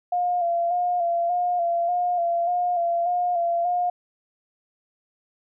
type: tone with vibrato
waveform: sine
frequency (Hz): 698.5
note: F5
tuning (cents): 0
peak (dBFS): -20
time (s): 0.12-3.9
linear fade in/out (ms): 5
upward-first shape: square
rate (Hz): 1.7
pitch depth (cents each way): 34
effects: none